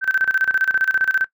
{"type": "tone with tremolo", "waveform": "sine", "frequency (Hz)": 1543, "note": "G6", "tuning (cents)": -28, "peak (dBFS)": -13, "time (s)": [0.01, 1.27], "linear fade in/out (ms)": 50, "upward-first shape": "square", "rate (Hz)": 15, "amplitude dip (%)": 80, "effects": ["noise-tail reverb RT60 0.1 s tail -20 dB re dry"]}